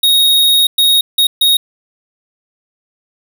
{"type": "tone bursts at uneven times", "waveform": "square", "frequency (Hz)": 3753, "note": "A#7", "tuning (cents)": 11, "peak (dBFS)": -8, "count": 4, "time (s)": [[0.03, 0.67], [0.78, 1.01], [1.18, 1.27], [1.41, 1.57]], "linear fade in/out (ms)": 5, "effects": []}